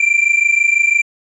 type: tone pair together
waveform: triangle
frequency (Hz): 2349 / 2375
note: D7 / D7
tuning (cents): 0 / +19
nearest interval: unison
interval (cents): 19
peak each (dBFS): -12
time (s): 0-1.02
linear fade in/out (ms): 5
effects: resampled to 24000 Hz